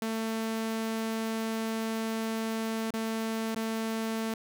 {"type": "tone with dropouts", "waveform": "sawtooth", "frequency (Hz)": 223.2, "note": "A3", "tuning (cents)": 25, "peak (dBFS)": -26, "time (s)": [0.02, 4.34], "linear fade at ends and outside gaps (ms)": 2, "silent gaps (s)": [[2.907, 2.938], [3.548, 3.561]], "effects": []}